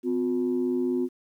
sine tone pair together, 255.1 / 359.6 Hz, C4 / F#4, -44 / -49 cents, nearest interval tritone, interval 595 cents, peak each -25 dBFS, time 0.03-1.09 s, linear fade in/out 50 ms, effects tanh soft clip ceiling -17 dBFS + 10-bit

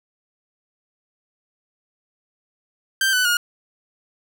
sawtooth tone with pitch steps, 1568 / 1498.1 / 1431.2 Hz, G6 / F#6 / F6, 0 / +21 / +42 cents, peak -13 dBFS, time 3.01-3.37 s, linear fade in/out 2 ms, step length 120 ms, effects none

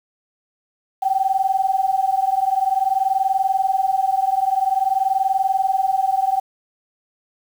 sine tone pair together, 760.5 / 781 Hz, F#5 / G5, +47 / -7 cents, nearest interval unison, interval 46 cents, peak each -19 dBFS, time 1.02-6.4 s, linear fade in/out 10 ms, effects 7-bit

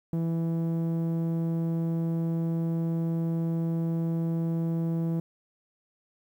sawtooth tone with low-pass filter, 165.4 Hz, E3, 6 cents sharp, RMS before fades -28 dBFS, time 0.13-5.2 s, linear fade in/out 2 ms, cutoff 400 Hz, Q 0.53, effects 10-bit

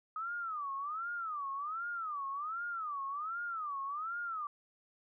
sine tone with vibrato, 1244.5 Hz, D#6, in tune, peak -36 dBFS, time 0.16-4.47 s, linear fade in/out 2 ms, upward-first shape sine, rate 1.3 Hz, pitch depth 230 cents each way, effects none

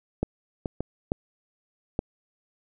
clicks, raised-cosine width 2 ms, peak -11 / -15 / -15 / -11 / -11 dBFS, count 5, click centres 0.23 / 0.658 / 0.806 / 1.119 / 1.991 s, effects none

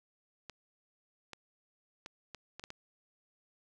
clicks, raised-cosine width 0.2 ms, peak -27 dBFS, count 7, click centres 0.497 / 1.333 / 2.061 / 2.347 / 2.596 / 2.639 / 2.704 s, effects none

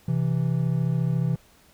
triangle tone pair together, 130.7 / 164.86 Hz, C3 / E3, -1 / 0 cents, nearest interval major third, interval 401 cents, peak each -22 dBFS, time 0.08-1.36 s, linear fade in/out 5 ms, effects pink hiss -57 dBFS RMS until 1.73 s

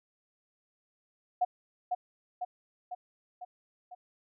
sine tone with echo, 725 Hz, F#5, 35 cents flat, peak -23 dBFS, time 1.41-1.45 s, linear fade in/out 10 ms, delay 500 ms, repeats 5, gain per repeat -4 dB, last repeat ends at 3.95 s, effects none

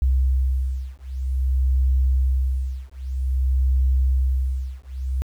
sine beating tone pair, 64.9 / 65.42 Hz, C2 / C2, -13 / 0 cents, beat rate 0.52 Hz, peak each -20 dBFS, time 0.02-5.22 s, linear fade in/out 0 ms, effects tanh soft clip ceiling -11 dBFS + 9-bit

